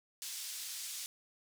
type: band-pass noise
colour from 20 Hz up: pink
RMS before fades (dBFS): -43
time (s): 0.22-1.06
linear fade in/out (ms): 0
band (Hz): 4400 to 12000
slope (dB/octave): 12
effects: none